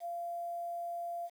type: tone with quantisation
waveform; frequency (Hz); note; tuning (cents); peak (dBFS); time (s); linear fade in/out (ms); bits
sine; 690; F5; -21; -36; 0-1.3; 50; 10
effects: none